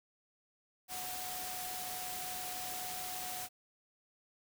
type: tone in noise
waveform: sine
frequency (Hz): 734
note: F#5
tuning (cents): -14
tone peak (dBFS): -45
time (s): 0.88-3.49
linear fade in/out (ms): 50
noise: white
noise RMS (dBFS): -42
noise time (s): 0.88-3.49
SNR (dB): -6
effects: none